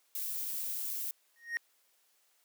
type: noise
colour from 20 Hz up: violet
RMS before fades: -37 dBFS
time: 0.15-1.11 s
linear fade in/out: 2 ms
type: tone with exponential growth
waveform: triangle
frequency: 1864.7 Hz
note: A#6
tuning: in tune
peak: -26 dBFS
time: 1.36-1.57 s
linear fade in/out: 0 ms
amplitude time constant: 45 ms
effects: white hiss -71 dBFS RMS until 2.44 s + high-pass 400 Hz 12 dB/octave